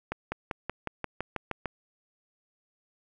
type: accelerating click train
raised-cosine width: 0.5 ms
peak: -16 dBFS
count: 10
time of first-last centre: 0.12-1.657 s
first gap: 200 ms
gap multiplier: 0.96
effects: none